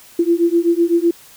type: beating tone pair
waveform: sine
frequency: 336.3 / 344.2 Hz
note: E4 / F4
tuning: +35 / -25 cents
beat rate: 7.9 Hz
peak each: -15 dBFS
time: 0.19-1.11 s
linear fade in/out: 5 ms
effects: white hiss -44 dBFS RMS until 1.36 s